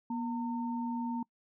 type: tone pair together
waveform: sine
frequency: 240 / 910.8 Hz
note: B3 / A#5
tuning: -49 / -40 cents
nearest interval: octave + major seventh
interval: 2309 cents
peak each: -33 / -38 dBFS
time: 0.1-1.23 s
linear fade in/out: 5 ms
effects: noise-tail reverb RT60 0.1 s tail -25 dB re dry